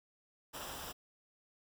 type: noise with comb filter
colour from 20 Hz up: pink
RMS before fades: -45 dBFS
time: 0.53-0.93 s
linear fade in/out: 20 ms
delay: 0.46 ms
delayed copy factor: -0.6
effects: none

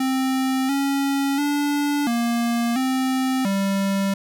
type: tone with pitch steps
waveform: square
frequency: 262.7 / 276.9 / 289.4 / 235 / 260.9 / 196.1 Hz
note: C4 / C#4 / D4 / A#3 / C4 / G3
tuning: +7 / -2 / -25 / +14 / -5 / +1 cents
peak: -20 dBFS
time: 0-4.14 s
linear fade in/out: 5 ms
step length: 690 ms
effects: none

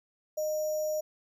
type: tone with sample-and-hold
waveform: sine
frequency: 614 Hz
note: D#5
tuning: 23 cents flat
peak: -28 dBFS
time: 0.37-1.01 s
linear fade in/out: 10 ms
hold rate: 6300 Hz
effects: none

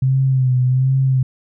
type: tone with vibrato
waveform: sine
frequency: 130 Hz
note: C3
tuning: 11 cents flat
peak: -12 dBFS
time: 0.02-1.23 s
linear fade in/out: 5 ms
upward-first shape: sine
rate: 1.3 Hz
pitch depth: 50 cents each way
effects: none

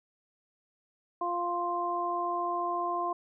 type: harmonic tone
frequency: 349.2 Hz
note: F4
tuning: in tune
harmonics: 1 / 2 / 3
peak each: -36 / -33 / -31 dBFS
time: 1.21-3.13 s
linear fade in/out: 5 ms
effects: none

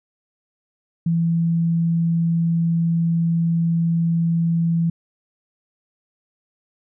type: tone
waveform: sine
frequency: 167 Hz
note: E3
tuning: 23 cents sharp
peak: -16 dBFS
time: 1.06-4.9 s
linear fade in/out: 5 ms
effects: none

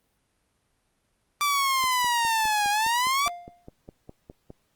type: exponential two-way sweep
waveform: sawtooth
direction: down then up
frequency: 1174.7 to 812 to 1174.7 Hz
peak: -18 dBFS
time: 1.41-3.28 s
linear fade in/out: 0 ms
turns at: 2.69 s
type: click train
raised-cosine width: 2 ms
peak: -28 dBFS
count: 14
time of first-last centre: 1.84-4.504 s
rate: 4.88 Hz
type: tone with exponential decay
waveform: triangle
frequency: 700 Hz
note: F5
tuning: 4 cents sharp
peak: -26 dBFS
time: 3.26-3.69 s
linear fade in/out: 2 ms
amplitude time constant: 93 ms
effects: pink hiss -71 dBFS RMS until 4.75 s + Opus 32 kbps

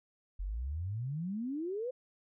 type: exponential sweep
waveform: sine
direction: up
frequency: 42.92 to 523.3 Hz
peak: -34 dBFS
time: 0.39-1.91 s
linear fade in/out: 10 ms
effects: none

